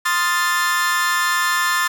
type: chord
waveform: 40% pulse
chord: F dominant seventh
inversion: second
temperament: equal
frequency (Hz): 1046.5 / 1244.5 / 1396.9 / 1760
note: C6 / Eb6 / F6 / A6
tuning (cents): 0 / 0 / 0 / 0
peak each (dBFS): -21 / -24 / -25 / -19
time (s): 0.05-1.88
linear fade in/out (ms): 10
effects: none